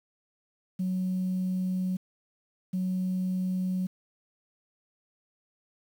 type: tone bursts at uneven times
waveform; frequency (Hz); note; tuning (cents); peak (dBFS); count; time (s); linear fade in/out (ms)
sine; 185; F#3; 0; -25; 2; 0.79-1.97 / 2.73-3.87; 10
effects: tanh soft clip ceiling -23 dBFS + 9-bit